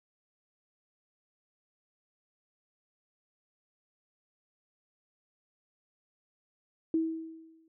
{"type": "tone with exponential decay", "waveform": "sine", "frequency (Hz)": 323.6, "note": "E4", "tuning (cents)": -32, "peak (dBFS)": -23, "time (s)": [6.94, 7.68], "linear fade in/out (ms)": 2, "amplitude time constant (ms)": 160, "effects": []}